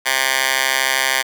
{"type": "tone with high-pass filter", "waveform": "10% pulse", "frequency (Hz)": 132.7, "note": "C3", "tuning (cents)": 25, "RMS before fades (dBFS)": -18, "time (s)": [0.05, 1.23], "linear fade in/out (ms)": 20, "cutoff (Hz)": 1500, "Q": 1.2, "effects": []}